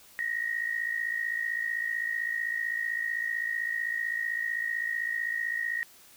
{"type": "tone pair together", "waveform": "sine", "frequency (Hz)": [1863, 1918.7], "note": ["A#6", "A#6"], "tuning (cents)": [-2, 49], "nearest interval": "minor second", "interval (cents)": 51, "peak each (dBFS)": [-30, -33], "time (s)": [0.19, 5.83], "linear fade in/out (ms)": 0, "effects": ["white hiss -55 dBFS RMS until 6.16 s"]}